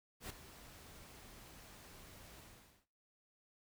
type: noise with ADSR envelope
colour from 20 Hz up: pink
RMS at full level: -44 dBFS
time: 0.2-2.86 s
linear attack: 99 ms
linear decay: 9 ms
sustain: -13 dB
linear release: 470 ms
effects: noise-tail reverb RT60 0.4 s tail -18 dB re dry